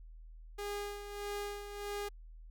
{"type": "tone with tremolo", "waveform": "sawtooth", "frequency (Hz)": 408.7, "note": "G#4", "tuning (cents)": -28, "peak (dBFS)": -33, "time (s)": [0.58, 2.09], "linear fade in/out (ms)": 10, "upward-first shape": "sine", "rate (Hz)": 1.6, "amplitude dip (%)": 60, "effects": ["added 40 Hz sine -49 dBFS peak until 2.5 s"]}